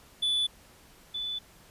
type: tone pair in turn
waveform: triangle / sine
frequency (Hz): 3469 / 3485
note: A7 / A7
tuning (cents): -25 / -17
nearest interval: unison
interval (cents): 8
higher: second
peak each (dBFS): -23 / -31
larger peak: first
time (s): 0.22-0.47 / 1.14-1.39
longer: neither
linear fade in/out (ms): 10
effects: pink hiss -56 dBFS RMS until 1.7 s + resampled to 32000 Hz